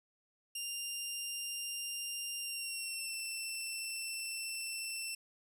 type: tone with pitch glide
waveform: 15% pulse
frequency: 2794 to 2683 Hz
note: F7 to E7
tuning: 0 to +30 cents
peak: -31 dBFS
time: 0.55-5.15 s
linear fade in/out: 5 ms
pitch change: -70 cents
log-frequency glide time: 2.39-3.15 s
effects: none

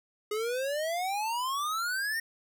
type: exponential sweep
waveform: square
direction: up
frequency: 414.5 to 1860 Hz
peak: -30 dBFS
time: 0.31-2.2 s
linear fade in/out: 5 ms
effects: none

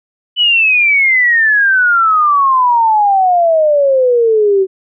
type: exponential sweep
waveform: sine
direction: down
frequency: 2997 to 374.8 Hz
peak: -7 dBFS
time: 0.36-4.67 s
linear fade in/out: 50 ms
effects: none

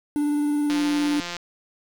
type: tone with vibrato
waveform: triangle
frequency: 293.7 Hz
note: D4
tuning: in tune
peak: -18 dBFS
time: 0.16-1.2 s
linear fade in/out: 0 ms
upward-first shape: square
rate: 19 Hz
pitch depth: 11 cents each way
type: click train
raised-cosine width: 0.2 ms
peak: -14 dBFS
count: 117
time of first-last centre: 0.7-1.367 s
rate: 174 Hz
effects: 7-bit

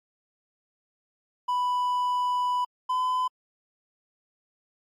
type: tone pair in turn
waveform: triangle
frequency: 990 / 1012 Hz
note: B5 / B5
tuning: +4 / +42 cents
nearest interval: unison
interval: 38 cents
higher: second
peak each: -21 dBFS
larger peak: neither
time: 1.48-2.65 / 2.89-3.28 s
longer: first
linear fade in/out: 10 ms
effects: MP3 64 kbps

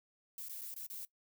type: noise with dropouts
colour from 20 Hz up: violet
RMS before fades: -45 dBFS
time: 0.38-1.05 s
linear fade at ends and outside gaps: 1 ms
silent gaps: 0.485-0.495 / 0.612-0.616 / 0.741-0.763 / 0.865-0.9 s
effects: noise-tail reverb RT60 0.1 s tail -19 dB re dry

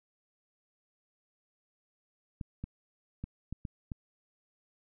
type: clicks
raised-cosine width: 5 ms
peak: -25 dBFS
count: 6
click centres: 2.412 / 2.64 / 3.24 / 3.526 / 3.652 / 3.918 s
effects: none

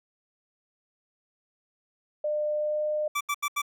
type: tone with pitch glide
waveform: sine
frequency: 601 to 605.5 Hz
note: D5 to D#5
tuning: +40 to -47 cents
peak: -25 dBFS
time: 2.24-3.08 s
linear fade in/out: 5 ms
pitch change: +13 cents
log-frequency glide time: 2.56-2.83 s
type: tone bursts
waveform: 25% pulse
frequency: 1162 Hz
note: D6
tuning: 19 cents flat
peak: -22 dBFS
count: 4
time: 3.15-3.619 s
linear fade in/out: 10 ms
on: 58 ms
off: 79 ms
effects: none

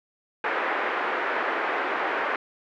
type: band-pass noise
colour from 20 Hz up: white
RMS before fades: -27 dBFS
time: 0.44-2.36 s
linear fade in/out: 2 ms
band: 330 to 1900 Hz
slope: 24 dB/octave
effects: none

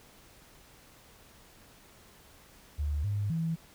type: tone with pitch steps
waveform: sine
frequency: 73.5 / 102.5 / 163.6 Hz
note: D2 / G#2 / E3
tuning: +2 / -22 / -13 cents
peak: -28 dBFS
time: 2.78-3.56 s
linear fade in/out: 20 ms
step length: 260 ms
effects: pink hiss -57 dBFS RMS until 3.74 s

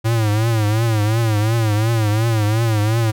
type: tone with vibrato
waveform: square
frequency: 110 Hz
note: A2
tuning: in tune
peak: -15 dBFS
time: 0.04-3.12 s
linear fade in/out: 20 ms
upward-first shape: triangle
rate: 2.8 Hz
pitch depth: 120 cents each way
effects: none

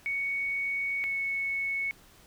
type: tone pair in turn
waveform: sine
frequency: 2228 / 2208 Hz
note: C#7 / C#7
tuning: +8 / -7 cents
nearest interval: unison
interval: 15 cents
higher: first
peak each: -28 dBFS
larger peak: neither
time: 0.06-1.04 / 1.04-1.91 s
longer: first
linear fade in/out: 0 ms
effects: pink hiss -57 dBFS RMS until 2.26 s

